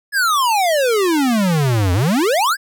square exponential two-way sweep, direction down then up, 1726 to 85.7 to 1726 Hz, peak -14 dBFS, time 0.12-2.57 s, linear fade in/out 50 ms, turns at 1.93 s, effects none

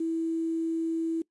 sine tone with quantisation, 327.4 Hz, E4, 12 cents flat, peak -26 dBFS, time 0-1.22 s, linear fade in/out 5 ms, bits 9, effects noise-tail reverb RT60 0.1 s tail -21 dB re dry + resampled to 24000 Hz

